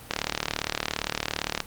click train, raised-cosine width 0.2 ms, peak -7 dBFS, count 57, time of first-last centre 0.11-1.603 s, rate 37.5 Hz, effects pink hiss -45 dBFS RMS until 1.66 s + Opus 32 kbps

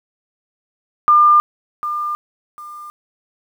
sine tone with echo, 1201 Hz, D6, 38 cents sharp, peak -7 dBFS, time 1.08-1.4 s, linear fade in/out 0 ms, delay 750 ms, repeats 2, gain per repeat -12 dB, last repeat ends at 2.9 s, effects 8-bit

